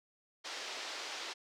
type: band-pass noise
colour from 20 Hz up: white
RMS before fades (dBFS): -43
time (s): 0.44-1.34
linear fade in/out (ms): 20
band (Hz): 340 to 5400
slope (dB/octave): 24
effects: none